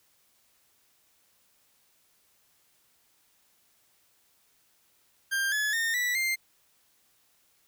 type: tone with pitch steps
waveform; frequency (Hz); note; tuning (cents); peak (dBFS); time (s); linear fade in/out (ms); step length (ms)
40% pulse; 1592 / 1706.3 / 1828.7 / 1960 / 2101; G6 / G#6 / A#6 / B6 / C7; +26 / +46 / -34 / -14 / +7; -25; 5.31-6.36; 20; 210
effects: white hiss -67 dBFS RMS until 7.67 s